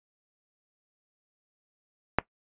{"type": "click", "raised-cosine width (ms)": 0.5, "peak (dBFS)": -5, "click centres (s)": 2.186, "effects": ["noise-tail reverb RT60 0.1 s tail -20 dB re dry", "resampled to 8000 Hz"]}